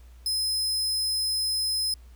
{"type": "tone", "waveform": "sawtooth", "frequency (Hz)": 5100, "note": "D#8", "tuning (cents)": 42, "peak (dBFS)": -22, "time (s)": [0.26, 1.94], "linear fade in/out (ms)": 2, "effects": ["added 60 Hz sine -46 dBFS peak until 2.15 s", "pink hiss -62 dBFS RMS until 2.15 s"]}